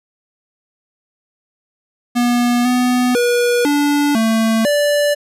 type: tone with pitch steps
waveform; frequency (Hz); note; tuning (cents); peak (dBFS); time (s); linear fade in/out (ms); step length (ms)
square; 241.9 / 248.6 / 482.8 / 289.7 / 223.5 / 584; B3 / B3 / B4 / D4 / A3 / D5; -36 / +12 / -39 / -24 / +27 / -10; -13; 2.15-5.15; 20; 500
effects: resampled to 32000 Hz